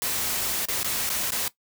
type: noise with dropouts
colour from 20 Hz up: white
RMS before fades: -27 dBFS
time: 0.02-1.48 s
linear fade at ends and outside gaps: 1 ms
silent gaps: 0.655-0.685 / 0.831-0.844 / 1.093-1.1 / 1.306-1.32 s
effects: noise-tail reverb RT60 0.1 s tail -17 dB re dry